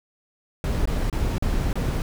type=noise with dropouts; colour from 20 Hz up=brown; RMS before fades=-23 dBFS; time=0.64-2.02 s; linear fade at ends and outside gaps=1 ms; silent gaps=0.855-0.874 / 1.099-1.127 / 1.382-1.424 / 1.73-1.755 s; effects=none